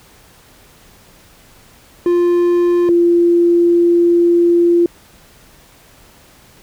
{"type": "tone pair in turn", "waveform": ["triangle", "sine"], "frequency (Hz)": [349.5, 344.5], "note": ["F4", "F4"], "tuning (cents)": [1, -24], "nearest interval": "unison", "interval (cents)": 25, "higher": "first", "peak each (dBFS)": -8, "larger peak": "neither", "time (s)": [[2.06, 2.89], [2.89, 4.86]], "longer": "second", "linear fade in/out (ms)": 2, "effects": ["pink hiss -46 dBFS RMS until 6.62 s"]}